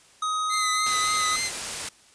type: tone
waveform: square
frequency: 1257 Hz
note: D#6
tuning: 17 cents sharp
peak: -25 dBFS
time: 0.22-1.36 s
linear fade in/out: 5 ms
type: tone with vibrato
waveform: 15% pulse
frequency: 2043 Hz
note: C7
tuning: 42 cents flat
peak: -19 dBFS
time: 0.49-1.51 s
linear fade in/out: 50 ms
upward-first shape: triangle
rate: 3.5 Hz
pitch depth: 43 cents each way
type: noise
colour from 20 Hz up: white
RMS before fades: -31 dBFS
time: 0.86-1.89 s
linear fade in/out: 5 ms
effects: white hiss -55 dBFS RMS until 2.14 s + resampled to 22050 Hz